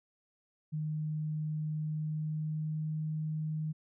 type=tone with pitch glide; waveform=sine; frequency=153.9 to 155.33 Hz; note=D#3 to D#3; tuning=-19 to -3 cents; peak=-32 dBFS; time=0.72-3.73 s; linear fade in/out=20 ms; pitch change=+16 cents; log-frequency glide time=1.74-2.99 s; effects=none